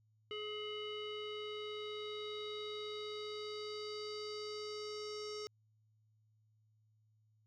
square tone with low-pass filter sweep, 422.6 Hz, G#4, 30 cents sharp, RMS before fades -44 dBFS, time 0.31-5.47 s, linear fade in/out 0 ms, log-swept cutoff 2900 to 5500 Hz, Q 5.6, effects added 108 Hz sine -70 dBFS peak until 7.46 s

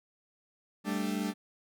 40% pulse chord, G suspended second, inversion none, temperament equal, 196 / 220 / 293.7 Hz, G3 / A3 / D4, 0 / 0 / 0 cents, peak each -33 / -34 / -35 dBFS, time 0.84-1.34 s, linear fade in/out 50 ms, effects none

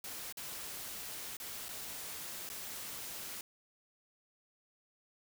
white noise with dropouts, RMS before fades -44 dBFS, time 0.04-3.41 s, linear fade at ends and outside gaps 2 ms, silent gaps 0.325-0.371 / 1.369-1.4 / 1.685-1.689 / 2.491-2.499 s, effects none

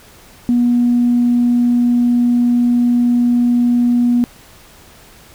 sine tone, 241.7 Hz, B3, 37 cents flat, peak -9 dBFS, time 0.49-4.24 s, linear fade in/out 0 ms, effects tanh soft clip ceiling -5 dBFS + pink hiss -43 dBFS RMS until 5.34 s

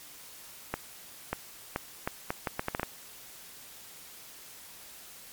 accelerating click train, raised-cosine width 0.5 ms, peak -14 dBFS, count 11, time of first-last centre 0.74-2.831 s, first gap 590 ms, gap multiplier 0.73, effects white hiss -49 dBFS RMS until 5.32 s + MP3 96 kbps

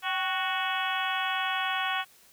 harmonic tone with a mistuned harmonic, 370 Hz, F#4, in tune, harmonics 2 / 3 / 4 / 5 / 6 / 7 / 8 / 9, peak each -33 / -33 / -33 / -36 / -39 / -36 / -38 / -37 dBFS, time 0.02-2.05 s, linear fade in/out 50 ms, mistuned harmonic 2, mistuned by +62 cents, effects white hiss -58 dBFS RMS until 2.32 s

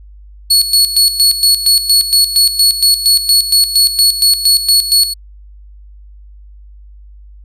sawtooth tone with tremolo, 4383 Hz, C#8, 20 cents flat, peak -3 dBFS, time 0.5-5.14 s, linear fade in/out 10 ms, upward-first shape square, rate 4.3 Hz, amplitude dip 70%, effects added 50 Hz sine -34 dBFS peak until 7.44 s + resampled to 32000 Hz

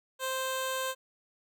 10% pulse tone with notch filter, 523 Hz, C5, 1 cent flat, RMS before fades -33 dBFS, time 0.19-0.95 s, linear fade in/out 50 ms, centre 2200 Hz, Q 1.8, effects none

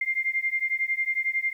sine beating tone pair, 2100 / 2111 Hz, C7 / C7, +6 / +15 cents, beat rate 11 Hz, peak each -27 / -27 dBFS, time 0.01-1.53 s, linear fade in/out 5 ms, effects 10-bit

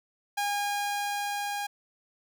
sawtooth tone with level ramp, 815 Hz, G#5, 33 cents flat, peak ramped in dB -23 to -27 dBFS, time 0.37-1.67 s, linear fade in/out 10 ms, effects none

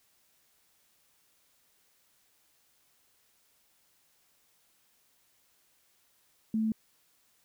sine tone, 220 Hz, A3, in tune, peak -26 dBFS, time 6.54-6.72 s, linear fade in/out 2 ms, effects white hiss -69 dBFS RMS until 7.44 s

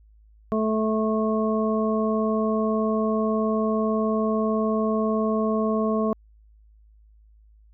harmonic tone, 218.3 Hz, A3, 13 cents flat, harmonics 1 / 2 / 3 / 5, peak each -23 / -26 / -28 / -30 dBFS, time 0.52-6.13 s, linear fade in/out 0 ms, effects added 53 Hz sine -51 dBFS peak until 7.73 s

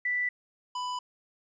sine / square tone pair in turn, 1975.5 / 994.6 Hz, B6 / B5, 0 / +12 cents, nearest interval octave, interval 1188 cents, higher first, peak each -26 / -32 dBFS, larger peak first, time 0.05-0.29 / 0.75-0.99 s, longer neither, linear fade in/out 5 ms, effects resampled to 16000 Hz + 11-bit

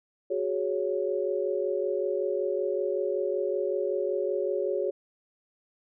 sine chord, F# suspended second, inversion none, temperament equal with one note detuned, 370 / 415.3 / 556.6 Hz, F#4 / G#4 / C#5, 0 / 0 / +7 cents, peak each -30 dBFS, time 0.3-4.91 s, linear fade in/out 10 ms, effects none

